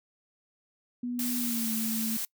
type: tone with pitch glide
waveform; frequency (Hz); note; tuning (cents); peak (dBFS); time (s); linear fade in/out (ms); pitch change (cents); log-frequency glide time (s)
sine; 244.3 to 222.7; B3 to A3; -19 to +21; -30; 1.03-2.17; 5; -160; 1.39-1.71
type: noise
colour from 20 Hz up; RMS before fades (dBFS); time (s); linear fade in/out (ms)
blue; -33; 1.19-2.25; 2
effects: noise-tail reverb RT60 0.1 s tail -24 dB re dry